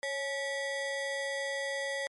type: ring-modulated tone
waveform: square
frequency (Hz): 698.5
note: F5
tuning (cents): 0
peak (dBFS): -30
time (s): 0.03-2.07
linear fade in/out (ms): 0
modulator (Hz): 1250
effects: MP3 48 kbps